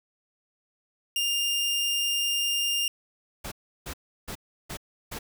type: tone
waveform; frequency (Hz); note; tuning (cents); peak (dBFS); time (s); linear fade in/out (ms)
sawtooth; 2805; F7; +7; -21; 1.16-2.88; 2
type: noise bursts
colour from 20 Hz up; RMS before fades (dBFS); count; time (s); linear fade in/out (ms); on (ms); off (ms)
pink; -36; 5; 3.44-5.19; 10; 78; 340
effects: none